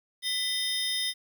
square tone cluster, 2000 / 3110 / 3645 / 5100 Hz, B6 / G7 / A#7 / D#8, +21 / -14 / -40 / +42 cents, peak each -36 / -39 / -30 / -35 dBFS, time 0.22-1.14 s, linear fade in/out 50 ms, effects 10-bit

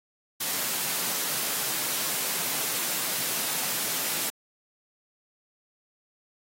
white high-pass noise, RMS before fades -29 dBFS, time 0.4-4.3 s, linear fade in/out 10 ms, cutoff 120 Hz, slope 96 dB/octave, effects AAC 48 kbps

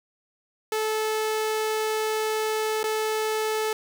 sawtooth tone with dropouts, 434.8 Hz, A4, 21 cents flat, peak -20 dBFS, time 0.72-3.73 s, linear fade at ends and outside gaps 2 ms, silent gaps 2.831-2.84 s, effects none

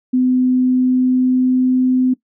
sine tone with pitch glide, 253.9 to 255.4 Hz, B3 to C4, +48 to -42 cents, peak -11 dBFS, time 0.13-2.14 s, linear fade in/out 10 ms, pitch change +10 cents, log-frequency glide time 0.46-1.77 s, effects noise-tail reverb RT60 0.1 s tail -19 dB re dry

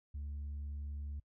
sine tone, 72.3 Hz, D2, 27 cents flat, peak -37 dBFS, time 0.14-1.2 s, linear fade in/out 10 ms, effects noise-tail reverb RT60 0.1 s tail -25 dB re dry + tanh soft clip ceiling -38 dBFS

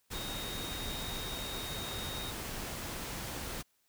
sine tone in noise, 3729 Hz, A#7, in tune, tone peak -42 dBFS, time 0.13-2.32 s, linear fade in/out 20 ms, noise pink, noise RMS -40 dBFS, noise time 0.1-3.63 s, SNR -5 dB, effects white hiss -74 dBFS RMS until 3.88 s

